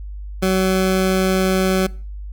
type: tone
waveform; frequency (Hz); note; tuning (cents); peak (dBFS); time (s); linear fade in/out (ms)
20% pulse; 188.2; F#3; +30; -10; 0.42-1.87; 10
effects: noise-tail reverb RT60 0.4 s tail -23 dB re dry + added 50 Hz sine -28 dBFS peak until 2.32 s